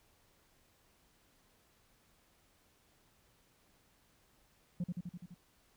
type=tone with echo; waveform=sine; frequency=176 Hz; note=F3; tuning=14 cents sharp; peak=-30 dBFS; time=4.8-4.84 s; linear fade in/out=5 ms; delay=84 ms; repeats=6; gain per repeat=-3 dB; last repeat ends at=5.344 s; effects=tanh soft clip ceiling -32 dBFS + pink hiss -70 dBFS RMS until 5.76 s